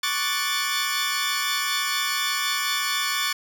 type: chord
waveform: 15% pulse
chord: D major seventh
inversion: third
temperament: equal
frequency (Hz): 1108.7 / 1174.7 / 1480 / 1760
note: C#6 / D6 / F#6 / A6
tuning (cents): 0 / 0 / 0 / 0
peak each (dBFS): -22 / -23 / -24 / -21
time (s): 0.03-3.33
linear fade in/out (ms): 5
effects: none